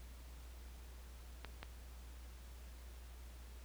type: clicks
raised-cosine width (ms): 0.3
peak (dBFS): -29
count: 2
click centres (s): 1.447 / 1.63
effects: added 60 Hz sine -51 dBFS peak until 3.64 s + pink hiss -62 dBFS RMS until 3.64 s